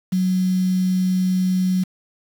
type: tone with quantisation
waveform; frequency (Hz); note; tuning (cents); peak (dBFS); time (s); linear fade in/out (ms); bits
sine; 185; F#3; 0; -16; 0.12-1.84; 10; 6
effects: none